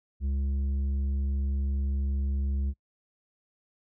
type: tone with tanh clipping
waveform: sine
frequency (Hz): 68.7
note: C#2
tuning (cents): -15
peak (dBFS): -27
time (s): 0.2-2.74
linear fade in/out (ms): 50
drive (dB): 7
effects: noise-tail reverb RT60 0.1 s tail -25 dB re dry